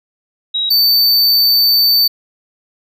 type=tone pair in turn; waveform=sine / square; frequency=3834 / 4559 Hz; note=A#7 / C#8; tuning=+48 / +48 cents; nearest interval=minor third; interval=300 cents; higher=second; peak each=-14 / -9 dBFS; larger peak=second; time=0.54-0.7 / 0.7-2.08 s; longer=second; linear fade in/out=10 ms; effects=none